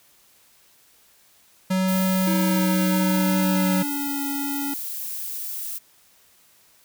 square tone with vibrato, 187 Hz, F#3, 19 cents sharp, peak -20 dBFS, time 1.7-3.83 s, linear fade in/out 10 ms, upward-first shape triangle, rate 0.76 Hz, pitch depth 13 cents each way
violet noise, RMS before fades -31 dBFS, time 1.87-5.79 s, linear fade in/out 20 ms
square tone with pitch glide, 320 to 281.8 Hz, D#4 to C#4, +49 to +29 cents, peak -27 dBFS, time 2.27-4.74 s, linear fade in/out 5 ms, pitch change -220 cents, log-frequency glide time 2.42-4.11 s
effects white hiss -57 dBFS RMS until 6.84 s

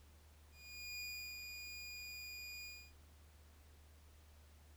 25% pulse tone with ADSR envelope, 2443 Hz, D#7, 32 cents flat, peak -40 dBFS, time 0.51-2.93 s, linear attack 490 ms, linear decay 370 ms, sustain -4 dB, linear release 280 ms, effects added 75 Hz sine -61 dBFS peak until 4.76 s + pink hiss -69 dBFS RMS until 4.76 s

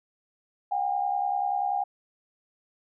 sine tone pair together, 732 / 802.3 Hz, F#5 / G5, -19 / +40 cents, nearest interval major second, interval 159 cents, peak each -29 / -26 dBFS, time 0.71-1.84 s, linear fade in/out 10 ms, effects none

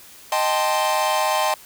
45% pulse chord, A half-diminished seventh, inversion second, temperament equal, 622.3 / 784 / 880 / 1046.5 Hz, Eb5 / G5 / A5 / C6, 0 / 0 / 0 / 0 cents, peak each -24 dBFS, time 0.32-1.54 s, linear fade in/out 2 ms, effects white hiss -45 dBFS RMS until 1.65 s

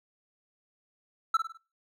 triangle tone with echo, 1327 Hz, E6, 11 cents sharp, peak -18 dBFS, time 1.34-1.37 s, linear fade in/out 5 ms, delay 51 ms, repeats 4, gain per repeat -7 dB, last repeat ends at 1.574 s, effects noise-tail reverb RT60 0.4 s tail -26 dB re dry

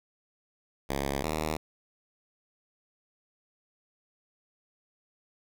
5% pulse tone pair in turn, 69.3 / 77.79 Hz, C#2 / D#2, 0 / 0 cents, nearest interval major second, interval 200 cents, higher second, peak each -18 dBFS, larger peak neither, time 0.89-1.23 / 1.23-1.57 s, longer neither, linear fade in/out 10 ms, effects none

